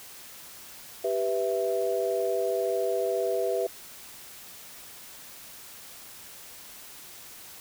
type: chord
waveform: sine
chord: E minor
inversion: first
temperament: equal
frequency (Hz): 392 / 493.9 / 659.3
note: G4 / B4 / E5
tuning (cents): 0 / 0 / 0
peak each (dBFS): -29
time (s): 1.04-3.67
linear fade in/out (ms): 5
effects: white hiss -46 dBFS RMS until 7.6 s